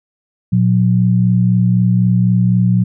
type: tone pair together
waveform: sine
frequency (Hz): 117.6 / 181.54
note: A#2 / F#3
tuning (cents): +16 / -33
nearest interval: minor sixth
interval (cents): 751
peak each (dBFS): -12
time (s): 0.52-2.84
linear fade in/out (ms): 10
effects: none